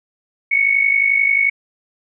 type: tone with amplitude modulation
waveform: sine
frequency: 2217 Hz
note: C#7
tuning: in tune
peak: -9 dBFS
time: 0.51-1.5 s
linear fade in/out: 10 ms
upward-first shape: sine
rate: 51.3 Hz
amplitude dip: 70%
effects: none